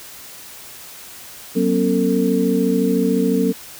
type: tone cluster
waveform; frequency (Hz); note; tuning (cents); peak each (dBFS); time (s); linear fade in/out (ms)
sine; 186.8 / 238.8 / 272.7 / 450.7; F#3 / A#3 / C#4 / A4; +17 / +42 / -28 / +42; -20; 1.55-3.53; 20
effects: white hiss -38 dBFS RMS until 3.79 s